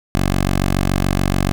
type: tone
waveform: 10% pulse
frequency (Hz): 47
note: F#1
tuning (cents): +28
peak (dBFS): -7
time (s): 0.15-1.52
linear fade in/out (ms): 0
effects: none